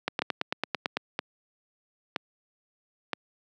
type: two click trains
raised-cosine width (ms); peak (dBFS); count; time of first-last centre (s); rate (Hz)
0.3; -11 / -10; 4 / 9; 0.22-3.133 / 0.08-0.97; 1.03 / 8.99
effects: high-pass 200 Hz 12 dB/octave